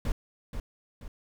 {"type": "noise with echo", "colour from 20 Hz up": "brown", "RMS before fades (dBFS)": -27, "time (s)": [0.05, 0.12], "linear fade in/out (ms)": 2, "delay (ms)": 480, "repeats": 2, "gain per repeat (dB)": -7, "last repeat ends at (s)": 1.08, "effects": []}